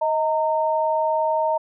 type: tone pair together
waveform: sine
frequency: 630 / 917.2 Hz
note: D#5 / A#5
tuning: +21 / -28 cents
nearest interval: perfect fifth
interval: 651 cents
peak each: -21 dBFS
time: 0.01-1.58 s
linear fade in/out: 10 ms
effects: none